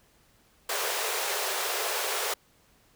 pink high-pass noise, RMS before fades -30 dBFS, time 0.69-2.34 s, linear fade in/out 5 ms, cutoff 380 Hz, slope 96 dB/octave, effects pink hiss -63 dBFS RMS until 2.95 s

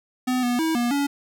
square tone with pitch steps, 252.9 / 243.7 / 322.1 / 239.7 / 283.2 Hz, B3 / B3 / E4 / A#3 / C#4, +41 / -23 / -40 / +48 / +37 cents, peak -21 dBFS, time 0.27-1.07 s, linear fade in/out 10 ms, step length 160 ms, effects none

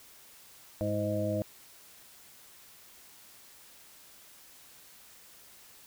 harmonic tone with a mistuned harmonic, 103.83 Hz, G#2, in tune, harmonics 1 / 2 / 3 / 5 / 6, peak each -34 / -36 / -36 / -36 / -33 dBFS, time 0.81-1.42 s, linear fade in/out 0 ms, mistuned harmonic 3, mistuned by +35 cents, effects white hiss -55 dBFS RMS until 5.86 s

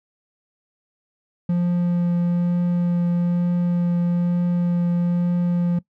triangle tone with vibrato, 174.61 Hz, F3, in tune, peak -15 dBFS, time 1.49-5.79 s, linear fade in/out 5 ms, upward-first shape triangle, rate 1.1 Hz, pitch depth 10 cents each way, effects noise-tail reverb RT60 0.1 s tail -20 dB re dry

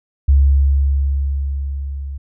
sine tone with level ramp, 69.3 Hz, C#2, in tune, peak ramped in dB -6 to -24 dBFS, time 0.28-2.18 s, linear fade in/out 10 ms, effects tanh soft clip ceiling -2 dBFS

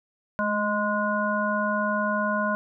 harmonic tone with a mistuned harmonic, 207.7 Hz, G#3, in tune, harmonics 1 / 3 / 5 / 7, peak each -28 / -28 / -28 / -28 dBFS, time 0.39-2.55 s, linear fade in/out 0 ms, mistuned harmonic 1, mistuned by +29 cents, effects none

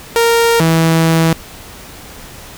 sawtooth tone pair in turn, 464.2 / 163.22 Hz, A#4 / E3, -7 / -17 cents, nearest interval octave + tritone, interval 1810 cents, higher first, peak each -5 dBFS, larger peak neither, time 0.16-0.6 / 0.6-1.33 s, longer second, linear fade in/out 0 ms, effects pink hiss -34 dBFS RMS until 2.57 s

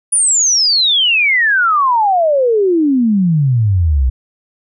sine exponential sweep, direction down, 9830 to 60.4 Hz, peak -9 dBFS, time 0.12-4.1 s, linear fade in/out 10 ms, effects none

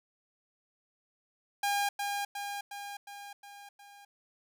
sawtooth tone with echo, 809 Hz, G#5, 46 cents flat, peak -24 dBFS, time 1.63-1.89 s, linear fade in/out 5 ms, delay 360 ms, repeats 6, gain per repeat -4 dB, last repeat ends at 4.05 s, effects none

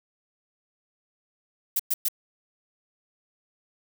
violet noise bursts, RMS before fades -24 dBFS, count 3, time 1.76-2.085 s, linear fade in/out 5 ms, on 35 ms, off 110 ms, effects none

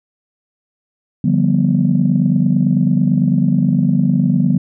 sine chord, G dominant seventh, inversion second, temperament just, 147 / 176.4 / 196 / 245 Hz, D3 / F3 / G3 / B3, +2 / +18 / 0 / -14 cents, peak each -16 dBFS, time 1.24-4.58 s, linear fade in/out 5 ms, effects tanh soft clip ceiling -2 dBFS

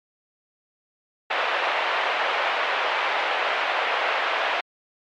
pink band-pass noise, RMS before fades -24 dBFS, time 1.3-4.61 s, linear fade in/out 10 ms, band 570 to 3000 Hz, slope 24 dB/octave, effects MP3 64 kbps

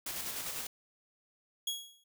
white noise with tremolo, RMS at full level -38 dBFS, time 0.06-0.67 s, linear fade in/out 5 ms, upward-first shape square, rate 10 Hz, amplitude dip 30%
sawtooth tone with exponential decay, 3322 Hz, G#7, in tune, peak -27 dBFS, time 1.67-2.04 s, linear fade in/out 5 ms, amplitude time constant 80 ms
effects none

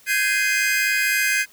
45% pulse chord, Ab major seventh, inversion third, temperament just, 1557.4 / 1661.2 / 2077 / 2492 Hz, G6 / Ab6 / C7 / Eb7, -12 / 0 / -13 / +2 cents, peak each -24 dBFS, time 0.06-1.46 s, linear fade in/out 50 ms, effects white hiss -52 dBFS RMS until 1.52 s

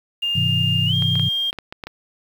sine tone with pitch glide, 2811 to 3210 Hz, F7 to G7, +11 to +40 cents, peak -19 dBFS, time 0.22-1.51 s, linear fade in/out 10 ms, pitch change +229 cents, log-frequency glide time 0.86-0.94 s
sine chord, Ab augmented, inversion none, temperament equal, 103.83 / 130.81 / 164.81 Hz, Ab2 / C3 / E3, 0 / 0 / 0 cents, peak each -23 dBFS, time 0.35-1.29 s, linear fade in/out 10 ms
clicks, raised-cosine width 0.3 ms, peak -16 dBFS, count 8, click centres 1.023 / 1.155 / 1.196 / 1.529 / 1.587 / 1.725 / 1.838 / 1.87 s
effects 7-bit

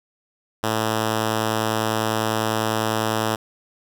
5% pulse tone, 110 Hz, A2, in tune, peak -9 dBFS, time 0.63-3.36 s, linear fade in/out 10 ms, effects none

